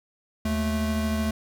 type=tone pair together; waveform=square; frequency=77.1 / 218.1 Hz; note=D#2 / A3; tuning=-15 / -15 cents; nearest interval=octave + tritone; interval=1800 cents; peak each=-29 / -26 dBFS; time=0.45-1.31 s; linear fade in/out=5 ms; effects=none